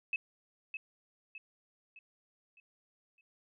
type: tone with echo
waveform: sine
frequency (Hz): 2592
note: E7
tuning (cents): -30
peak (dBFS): -30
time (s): 0.13-0.16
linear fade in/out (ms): 2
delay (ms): 610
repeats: 5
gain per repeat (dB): -7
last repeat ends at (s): 3.21
effects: none

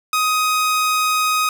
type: tone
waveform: sawtooth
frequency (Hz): 1254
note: D#6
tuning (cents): +13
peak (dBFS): -12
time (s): 0.13-1.49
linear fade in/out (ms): 2
effects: none

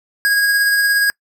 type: tone with tremolo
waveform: square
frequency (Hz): 1643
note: G#6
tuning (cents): -19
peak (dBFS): -12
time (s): 0.25-1.1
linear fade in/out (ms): 0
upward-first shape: sine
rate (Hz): 17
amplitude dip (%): 25
effects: noise-tail reverb RT60 0.1 s tail -25 dB re dry

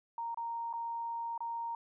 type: tone with dropouts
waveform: sine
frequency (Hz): 929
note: A#5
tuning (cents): -6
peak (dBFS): -35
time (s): 0.18-1.75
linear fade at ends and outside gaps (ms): 2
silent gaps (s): 0.345-0.373 / 0.729-0.736 / 1.378-1.405
effects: none

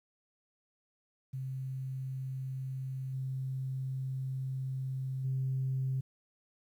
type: tone with level steps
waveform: sine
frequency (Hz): 131.9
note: C3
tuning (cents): +14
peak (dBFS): -35 / -33 / -29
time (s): 1.33-6.01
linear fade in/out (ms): 10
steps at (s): 3.13 / 5.24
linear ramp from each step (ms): 10
effects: tanh soft clip ceiling -25 dBFS + 11-bit

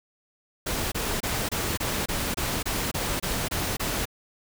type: noise bursts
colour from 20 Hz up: pink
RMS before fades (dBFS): -28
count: 12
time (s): 0.66-4.055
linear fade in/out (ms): 10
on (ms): 260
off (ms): 25
effects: none

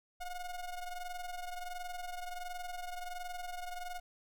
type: ring-modulated tone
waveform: square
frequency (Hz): 361.7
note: F#4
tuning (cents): -39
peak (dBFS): -37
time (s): 0.2-4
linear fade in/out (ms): 10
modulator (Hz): 351
effects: none

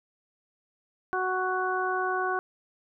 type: harmonic tone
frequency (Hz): 371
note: F#4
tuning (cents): +5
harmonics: 1 / 2 / 3 / 4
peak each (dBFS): -31 / -31 / -31 / -31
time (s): 1.13-2.39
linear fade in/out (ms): 0
effects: none

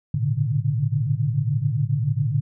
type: tone cluster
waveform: sine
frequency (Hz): 108.8 / 120 / 141.7 / 148.9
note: A2 / B2 / C#3 / D3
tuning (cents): -19 / -49 / +38 / +24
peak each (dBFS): -25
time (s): 0.14-2.41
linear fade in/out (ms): 5
effects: none

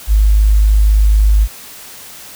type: tone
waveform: sine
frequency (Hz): 52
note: G#1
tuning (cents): +3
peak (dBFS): -6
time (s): 0.07-1.48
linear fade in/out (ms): 50
effects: white hiss -34 dBFS RMS until 2.35 s

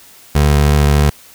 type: tone with vibrato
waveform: 25% pulse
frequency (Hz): 73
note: D2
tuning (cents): -10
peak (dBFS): -5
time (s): 0.35-1.1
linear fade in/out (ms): 5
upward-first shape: sine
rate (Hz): 3.3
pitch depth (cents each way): 13
effects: white hiss -42 dBFS RMS until 1.34 s

